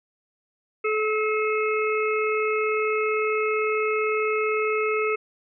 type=harmonic tone; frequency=431.1 Hz; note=A4; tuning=35 cents flat; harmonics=1 / 3 / 5 / 6; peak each=-23 / -28 / -30 / -31 dBFS; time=0.84-5.16 s; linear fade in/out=10 ms; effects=none